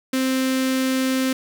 sawtooth tone with notch filter, 261.6 Hz, C4, in tune, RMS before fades -21 dBFS, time 0.13-1.33 s, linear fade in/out 5 ms, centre 830 Hz, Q 0.99, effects 9-bit

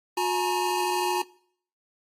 square tone cluster, 360.7 / 849 / 942 Hz, F#4 / G#5 / A#5, -44 / +38 / +18 cents, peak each -29 dBFS, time 0.17-1.22 s, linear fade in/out 5 ms, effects noise-tail reverb RT60 0.6 s tail -22 dB re dry + AAC 48 kbps

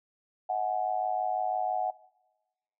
sine tone with amplitude modulation, 740 Hz, F#5, in tune, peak -23 dBFS, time 0.49-1.91 s, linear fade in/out 10 ms, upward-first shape sine, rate 106 Hz, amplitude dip 85%, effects noise-tail reverb RT60 1.0 s tail -19 dB re dry

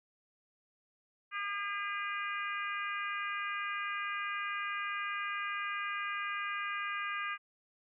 harmonic tone, 404.6 Hz, G#4, 45 cents flat, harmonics 3 / 4 / 5 / 6 / 7, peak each -38 / -40 / -42 / -42 / -48 dBFS, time 1.31-7.38 s, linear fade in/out 50 ms, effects none

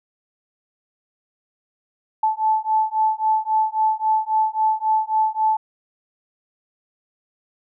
sine beating tone pair, 870 / 873.7 Hz, A5 / A5, -20 / -12 cents, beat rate 3.7 Hz, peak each -20 dBFS, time 2.23-5.57 s, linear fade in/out 5 ms, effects none

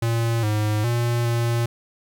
square tone with pitch steps, 115.7 / 106.2 / 118.9 / 117.6 Hz, A#2 / G#2 / A#2 / A#2, -13 / +39 / +35 / +16 cents, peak -20 dBFS, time 0.02-1.66 s, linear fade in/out 5 ms, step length 410 ms, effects 10-bit

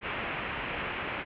white low-pass noise, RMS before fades -35 dBFS, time 0.01-1.25 s, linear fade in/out 50 ms, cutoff 2800 Hz, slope 48 dB/octave, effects none

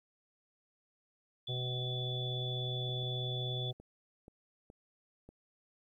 sine tone, 3456 Hz, A7, 32 cents flat, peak -39 dBFS, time 1.47-3.71 s, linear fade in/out 5 ms
harmonic tone, 125.7 Hz, B2, 31 cents sharp, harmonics 1 / 3 / 4 / 5 / 6, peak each -36 / -46 / -48 / -50 / -52 dBFS, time 1.48-3.73 s, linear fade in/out 20 ms
clicks, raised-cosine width 2 ms, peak -39 dBFS, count 6, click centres 2.892 / 3.031 / 3.8 / 4.281 / 4.701 / 5.29 s
effects 12-bit

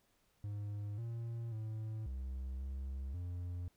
triangle tone with pitch steps, 103 / 116.2 / 109.4 / 65.1 / 67 / 88.4 Hz, G#2 / A#2 / A2 / C2 / C2 / F2, -14 / -5 / -9 / -8 / +42 / +22 cents, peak -37 dBFS, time 0.44-3.68 s, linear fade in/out 0 ms, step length 540 ms, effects pink hiss -75 dBFS RMS until 3.76 s

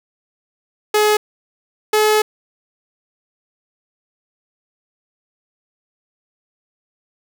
sawtooth tone pair in turn, 422.9 / 427.6 Hz, G#4 / A4, +31 / -49 cents, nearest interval unison, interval 20 cents, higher second, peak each -8 / -8 dBFS, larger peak neither, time 0.94-1.17 / 1.93-2.22 s, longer second, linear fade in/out 5 ms, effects none

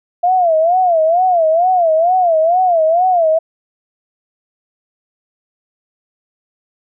sine tone with vibrato, 686 Hz, F5, 31 cents flat, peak -9 dBFS, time 0.23-3.39 s, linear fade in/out 10 ms, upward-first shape sine, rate 2.2 Hz, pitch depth 150 cents each way, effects none

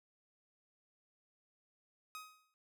sawtooth tone with exponential decay, 1259 Hz, D#6, 20 cents sharp, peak -40 dBFS, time 2.15-2.54 s, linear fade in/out 0 ms, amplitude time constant 84 ms, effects none

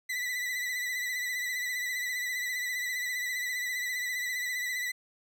40% pulse tone with vibrato, 1984 Hz, B6, 7 cents sharp, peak -30 dBFS, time 0.09-4.92 s, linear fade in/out 10 ms, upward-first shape sine, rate 15 Hz, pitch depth 42 cents each way, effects none

